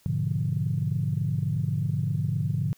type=chord; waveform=sine; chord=G# diminished seventh; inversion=none; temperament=equal; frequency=103.83 / 123.47 / 146.83 / 174.61 Hz; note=G#2 / B2 / D3 / F3; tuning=0 / 0 / 0 / 0 cents; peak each=-29 / -30 / -27 / -32 dBFS; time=0.06-2.73 s; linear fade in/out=0 ms; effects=tanh soft clip ceiling -14 dBFS + white hiss -61 dBFS RMS until 2.77 s